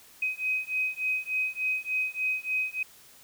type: beating tone pair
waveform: sine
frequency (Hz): 2519 / 2522.4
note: D#7 / D#7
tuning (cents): +21 / +23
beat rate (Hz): 3.4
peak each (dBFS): -30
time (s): 0.22-2.83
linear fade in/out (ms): 5
effects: white hiss -54 dBFS RMS until 3.23 s